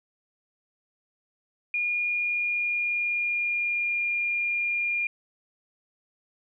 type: tone with pitch glide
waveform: sine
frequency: 2430 to 2410 Hz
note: D#7 to D7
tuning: -42 to +44 cents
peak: -24 dBFS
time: 1.74-5.07 s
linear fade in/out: 2 ms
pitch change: -14 cents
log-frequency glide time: 2-4.05 s
effects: none